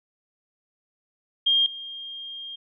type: tone with level steps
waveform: sine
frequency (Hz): 3216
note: G7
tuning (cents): +44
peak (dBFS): -17 / -34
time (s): 1.46-2.56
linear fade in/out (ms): 10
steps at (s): 1.66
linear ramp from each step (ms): 2
effects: none